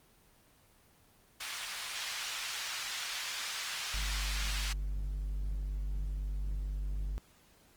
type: band-pass noise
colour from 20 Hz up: white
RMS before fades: -39 dBFS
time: 1.4-4.73 s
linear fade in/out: 5 ms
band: 1200 to 4800 Hz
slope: 12 dB/octave
type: tone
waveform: triangle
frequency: 49 Hz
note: G1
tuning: in tune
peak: -31 dBFS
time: 3.94-7.18 s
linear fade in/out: 0 ms
effects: pink hiss -64 dBFS RMS until 7.76 s + Opus 24 kbps